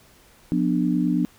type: chord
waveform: sine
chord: B diminished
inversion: second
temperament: just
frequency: 177.8 / 246.9 / 296.3 Hz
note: F3 / B3 / D4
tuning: +31 / 0 / +15 cents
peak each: -23 dBFS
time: 0.52-1.25 s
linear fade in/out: 0 ms
effects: pink hiss -54 dBFS RMS until 1.38 s